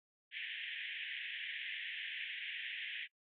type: band-pass noise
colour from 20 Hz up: pink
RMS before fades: -44 dBFS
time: 0.31-3.08 s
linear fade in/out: 50 ms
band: 1700 to 3400 Hz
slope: 96 dB/octave
effects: noise-tail reverb RT60 0.1 s tail -24 dB re dry